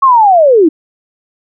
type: linear sweep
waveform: sine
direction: down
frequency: 1113 to 293.7 Hz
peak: -3 dBFS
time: 0.02-0.69 s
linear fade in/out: 10 ms
effects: none